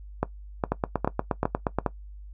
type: two click trains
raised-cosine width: 1 ms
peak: -9 / -9 dBFS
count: 10 / 5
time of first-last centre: 0.72-1.786 / 0.23-1.863 s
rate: 8.44 / 2.45 Hz
effects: noise-tail reverb RT60 0.1 s tail -17 dB re dry + added 50 Hz sine -40 dBFS peak until 2.33 s